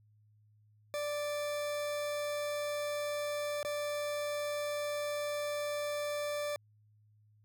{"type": "tone with dropouts", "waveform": "40% pulse", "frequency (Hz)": 587.3, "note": "D5", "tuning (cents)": 0, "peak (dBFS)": -33, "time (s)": [0.94, 6.56], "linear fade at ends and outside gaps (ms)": 0, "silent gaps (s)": [3.629, 3.649], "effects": ["added 106 Hz sine -63 dBFS peak until 7.44 s"]}